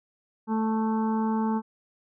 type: harmonic tone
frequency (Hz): 220.3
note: A3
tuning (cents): +2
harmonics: 1 / 2 / 4 / 5 / 6 / 7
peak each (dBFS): -24 / -34 / -31 / -39 / -45 / -48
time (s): 0.47-1.62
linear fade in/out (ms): 50
effects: none